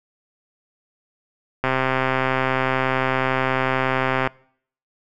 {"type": "click train", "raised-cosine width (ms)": 0.5, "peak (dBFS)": -5, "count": 346, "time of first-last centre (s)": [1.64, 4.274], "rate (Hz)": 131, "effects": ["noise-tail reverb RT60 0.6 s tail -24 dB re dry"]}